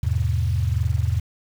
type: tone cluster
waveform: sine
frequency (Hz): 81.2 / 102.9 / 125.7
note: E2 / G#2 / B2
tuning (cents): -26 / -16 / +31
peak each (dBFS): -22 / -23 / -25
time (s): 0.03-1.2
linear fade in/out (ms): 5
effects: 7-bit